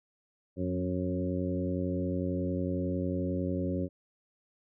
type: harmonic tone with a mistuned harmonic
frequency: 91 Hz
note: F#2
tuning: 28 cents flat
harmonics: 1 / 2 / 3 / 4 / 5 / 6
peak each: -35 / -34 / -34 / -38 / -42 / -38 dBFS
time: 0.56-3.89 s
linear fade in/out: 50 ms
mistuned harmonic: 2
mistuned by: -23 cents
effects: none